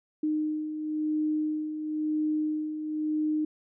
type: beating tone pair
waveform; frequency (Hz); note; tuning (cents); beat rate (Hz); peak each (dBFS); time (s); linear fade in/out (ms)
sine; 306.1 / 307.08; D#4 / D#4; -28 / -23; 0.98; -35 / -27; 0.23-3.45; 5
effects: none